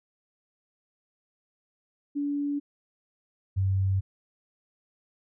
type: tone pair in turn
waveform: sine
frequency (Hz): 287.1 / 96.09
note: D4 / G2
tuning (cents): -39 / -34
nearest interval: octave + perfect fifth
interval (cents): 1895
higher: first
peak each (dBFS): -26 / -22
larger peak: second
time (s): 2.15-2.6 / 3.56-4.01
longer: neither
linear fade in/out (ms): 20
effects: none